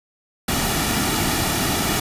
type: noise with comb filter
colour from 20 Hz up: pink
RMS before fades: -21 dBFS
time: 0.48-2 s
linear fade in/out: 5 ms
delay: 1.9 ms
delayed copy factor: -0.55
effects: resampled to 32000 Hz